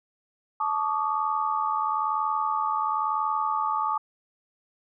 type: tone cluster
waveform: sine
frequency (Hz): 871 / 1139 / 1220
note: A5 / C#6 / D#6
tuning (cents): -18 / +47 / -34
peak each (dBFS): -28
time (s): 0.6-3.98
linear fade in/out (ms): 5
effects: none